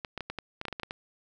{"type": "clicks", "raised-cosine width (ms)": 0.3, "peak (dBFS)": -19, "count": 12, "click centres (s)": [0.048, 0.177, 0.207, 0.3, 0.387, 0.614, 0.653, 0.683, 0.727, 0.798, 0.833, 0.909], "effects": []}